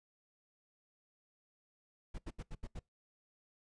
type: noise bursts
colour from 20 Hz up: brown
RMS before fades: -42 dBFS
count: 6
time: 2.14-2.795 s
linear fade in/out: 10 ms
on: 45 ms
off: 77 ms
effects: noise-tail reverb RT60 0.2 s tail -24 dB re dry + resampled to 22050 Hz